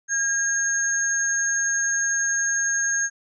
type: tone pair together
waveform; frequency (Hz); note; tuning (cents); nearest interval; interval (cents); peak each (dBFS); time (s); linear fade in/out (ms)
sine; 1625 / 6486; G#6 / G#8; -38 / -42; 2 octaves; 2396; -23; 0.08-3.1; 50
effects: none